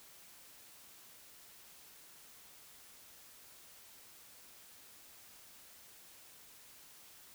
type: silence
effects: white hiss -58 dBFS RMS until 7.34 s